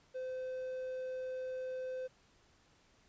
triangle tone, 514 Hz, C5, 31 cents flat, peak -36 dBFS, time 0.14-2.08 s, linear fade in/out 20 ms, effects pink hiss -68 dBFS RMS until 3.08 s + resampled to 16000 Hz

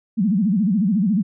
sine tone with vibrato, 200.7 Hz, G3, 41 cents sharp, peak -15 dBFS, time 0.17-1.23 s, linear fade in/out 20 ms, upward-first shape sine, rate 14 Hz, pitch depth 230 cents each way, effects none

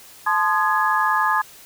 sine tone cluster, 869 / 1039 / 1228 / 1674 Hz, A5 / C6 / D#6 / G#6, -22 / -12 / -23 / +13 cents, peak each -22 dBFS, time 0.26-1.42 s, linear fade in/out 10 ms, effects white hiss -45 dBFS RMS until 1.65 s

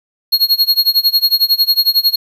square tone with tremolo, 4296 Hz, C8, 45 cents sharp, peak -7 dBFS, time 0.32-2.16 s, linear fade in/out 10 ms, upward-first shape sine, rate 11 Hz, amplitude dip 95%, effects 8-bit

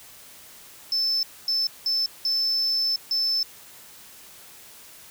sine tone bursts at uneven times, 5274 Hz, E8, in tune, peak -19 dBFS, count 5, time 0.92-1.23 / 1.48-1.67 / 1.86-2.06 / 2.25-2.96 / 3.11-3.43 s, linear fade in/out 2 ms, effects tanh soft clip ceiling -19 dBFS + white hiss -47 dBFS RMS until 5.1 s

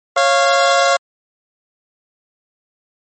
25% pulse tone pair together, 550 / 695.3 Hz, C#5 / F5, -14 / -8 cents, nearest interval major third, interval 406 cents, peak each -10 dBFS, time 0.16-0.97 s, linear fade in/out 10 ms, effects MP3 32 kbps

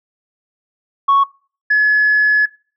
sine tone pair in turn, 1108.7 / 1703.4 Hz, C#6 / G#6, 0 / +43 cents, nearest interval perfect fifth, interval 743 cents, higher second, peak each -7 / -8 dBFS, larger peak first, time 1.08-1.24 / 1.7-2.46 s, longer second, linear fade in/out 10 ms, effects noise-tail reverb RT60 0.4 s tail -23 dB re dry + tanh soft clip ceiling -6 dBFS

